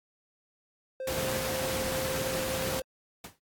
triangle tone, 523.3 Hz, C5, in tune, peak -31 dBFS, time 1-2.82 s, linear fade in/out 2 ms
pink noise, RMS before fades -33 dBFS, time 1.07-2.8 s, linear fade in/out 5 ms
pink noise with exponential decay, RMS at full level -37 dBFS, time 3.24-3.39 s, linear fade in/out 5 ms, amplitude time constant 31 ms
effects high-pass 80 Hz 12 dB/octave + AAC 64 kbps

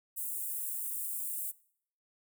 white high-pass noise, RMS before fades -37 dBFS, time 0.16-1.52 s, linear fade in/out 20 ms, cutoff 8200 Hz, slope 48 dB/octave, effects noise-tail reverb RT60 0.6 s tail -21 dB re dry

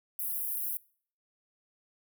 pink high-pass noise, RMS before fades -34 dBFS, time 0.19-0.77 s, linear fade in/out 2 ms, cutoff 11000 Hz, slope 48 dB/octave, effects noise-tail reverb RT60 0.5 s tail -23 dB re dry

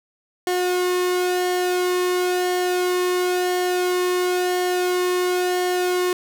sawtooth tone with flanger, 361.2 Hz, F#4, 42 cents flat, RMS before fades -21 dBFS, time 0.47-6.13 s, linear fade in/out 2 ms, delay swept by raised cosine 0.79 to 1.3 ms, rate 0.97 Hz, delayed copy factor -0.5, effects none

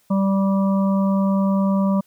harmonic tone, 195 Hz, G3, 9 cents flat, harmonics 1 / 3 / 5 / 6, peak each -16 / -26 / -30 / -32 dBFS, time 0.1-2.01 s, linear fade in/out 10 ms, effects white hiss -61 dBFS RMS until 2.06 s

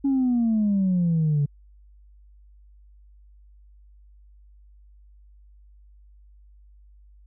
sine exponential sweep, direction down, 280.3 to 141 Hz, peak -17 dBFS, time 0.04-1.46 s, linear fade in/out 10 ms, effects tanh soft clip ceiling -16 dBFS + added 50 Hz sine -49 dBFS peak until 7.26 s

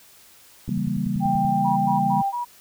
click train, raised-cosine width 5 ms, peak -22 dBFS, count 9, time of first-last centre 0.68-1.449 s, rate 10.4 Hz
sine chord, C# diminished seventh, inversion none, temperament equal, 138.59 / 164.81 / 196 / 233.1 Hz, C#3 / E3 / G3 / Bb3, 0 / 0 / 0 / 0 cents, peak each -29 / -29 / -25 / -28 dBFS, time 0.69-2.22 s, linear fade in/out 2 ms
sine tone, 790 Hz, G5, 13 cents sharp, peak -20 dBFS, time 1.2-2.33 s, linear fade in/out 50 ms
sine tone bursts, 965 Hz, B5, 40 cents flat, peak -24 dBFS, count 4, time 1.64-2.451 s, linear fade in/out 20 ms, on 130 ms, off 97 ms
effects white hiss -51 dBFS RMS until 2.6 s

